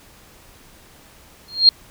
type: tone with exponential growth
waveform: sine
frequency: 4226 Hz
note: C8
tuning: 16 cents sharp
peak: -3 dBFS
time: 1.48-1.69 s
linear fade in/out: 2 ms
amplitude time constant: 44 ms
effects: pink hiss -48 dBFS RMS until 1.9 s